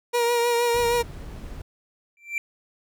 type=tone with vibrato; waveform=30% pulse; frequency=475.2 Hz; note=A#4; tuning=33 cents sharp; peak=-17 dBFS; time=0.13-1.03 s; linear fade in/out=20 ms; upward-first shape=triangle; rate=6.4 Hz; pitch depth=33 cents each way
type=noise; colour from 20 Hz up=brown; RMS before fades=-37 dBFS; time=0.74-1.62 s; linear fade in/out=5 ms
type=tone with exponential growth; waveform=triangle; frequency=2349 Hz; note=D7; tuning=in tune; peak=-19 dBFS; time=2.17-2.38 s; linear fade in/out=1 ms; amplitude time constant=45 ms
effects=none